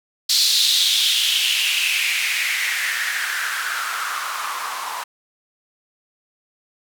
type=noise with band-pass filter sweep; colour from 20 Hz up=blue; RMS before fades=-21 dBFS; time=0.29-5.04 s; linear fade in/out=10 ms; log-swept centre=4300 to 940 Hz; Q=4.5; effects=none